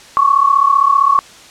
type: tone pair together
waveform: sine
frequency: 1096 / 1131.4 Hz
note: C#6 / C#6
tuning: -20 / +35 cents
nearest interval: minor second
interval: 55 cents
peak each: -11 dBFS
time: 0.17-1.19 s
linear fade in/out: 0 ms
effects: white hiss -39 dBFS RMS until 1.5 s + low-pass 7000 Hz 12 dB/octave